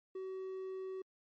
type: tone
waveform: triangle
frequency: 378.3 Hz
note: F#4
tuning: 38 cents sharp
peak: -38 dBFS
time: 0.15-1.02 s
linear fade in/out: 5 ms
effects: MP3 32 kbps